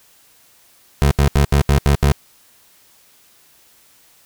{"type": "tone bursts", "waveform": "25% pulse", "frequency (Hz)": 71, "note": "C#2", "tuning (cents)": 42, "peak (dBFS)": -7, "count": 7, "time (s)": [1.02, 2.12], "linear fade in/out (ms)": 0, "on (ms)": 92, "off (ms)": 76, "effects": ["white hiss -52 dBFS RMS until 4.25 s"]}